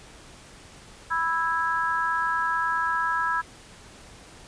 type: harmonic tone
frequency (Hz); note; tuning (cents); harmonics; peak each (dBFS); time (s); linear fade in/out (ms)
329.4; E4; -1; 3 / 4 / 5; -27 / -27 / -27; 1.1-3.42; 20
effects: pink hiss -48 dBFS RMS until 4.47 s + resampled to 22050 Hz